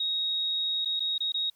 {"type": "tone with dropouts", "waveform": "sine", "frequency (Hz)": 3769, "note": "A#7", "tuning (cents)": 18, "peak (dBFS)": -26, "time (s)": [0, 1.5], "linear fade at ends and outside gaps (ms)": 5, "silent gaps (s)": [[0.849, 0.856], [0.996, 1.003], [1.181, 1.204], [1.321, 1.342]], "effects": ["white hiss -68 dBFS RMS until 1.55 s"]}